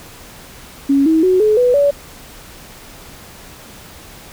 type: tone with pitch steps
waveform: sine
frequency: 277.2 / 320.3 / 370 / 427.5 / 493.9 / 570.6 Hz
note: C#4 / E4 / F#4 / A4 / B4 / C#5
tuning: 0 / -50 / 0 / -50 / 0 / +50 cents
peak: -9 dBFS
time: 0.89-1.91 s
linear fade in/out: 10 ms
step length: 170 ms
effects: pink hiss -38 dBFS RMS until 4.32 s

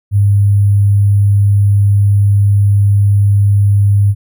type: tone with sample-and-hold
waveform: sine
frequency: 101 Hz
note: G#2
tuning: 48 cents flat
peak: -6 dBFS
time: 0.11-4.15 s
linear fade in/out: 50 ms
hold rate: 11025 Hz
effects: none

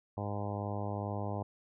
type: harmonic tone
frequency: 102.3 Hz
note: G#2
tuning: 26 cents flat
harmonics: 1 / 2 / 3 / 4 / 5 / 6 / 7 / 8 / 9 / 10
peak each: -37 / -42 / -45 / -46 / -45 / -44 / -45 / -45 / -48 / -50 dBFS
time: 0.17-1.43 s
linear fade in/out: 5 ms
effects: none

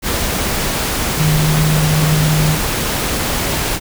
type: tone in noise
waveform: sine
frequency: 154.3 Hz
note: D#3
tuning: 14 cents flat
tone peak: -12 dBFS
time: 1.16-2.58 s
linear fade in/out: 50 ms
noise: pink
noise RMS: -18 dBFS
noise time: 0.02-3.8 s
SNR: +3 dB
effects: none

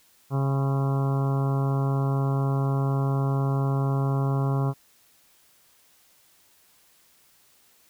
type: harmonic tone with a mistuned harmonic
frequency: 136.6 Hz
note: C#3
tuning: 25 cents flat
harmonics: 1 / 2 / 3 / 4 / 5 / 6 / 7 / 8 / 9 / 10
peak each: -22 / -33 / -34 / -39 / -38 / -39 / -40 / -39 / -44 / -45 dBFS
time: 0.3-4.74 s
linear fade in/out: 50 ms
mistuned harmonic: 7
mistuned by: +65 cents
effects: white hiss -60 dBFS RMS until 7.89 s

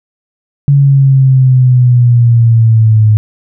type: exponential sweep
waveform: sine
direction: down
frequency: 141.9 to 106.6 Hz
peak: -3 dBFS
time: 0.68-3.17 s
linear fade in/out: 0 ms
effects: none

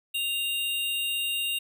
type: tone pair together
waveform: square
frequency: 2794 / 3730 Hz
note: F7 / A#7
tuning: 0 / 0 cents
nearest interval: perfect fourth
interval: 500 cents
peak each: -28 / -35 dBFS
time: 0.14-1.59 s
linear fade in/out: 10 ms
effects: none

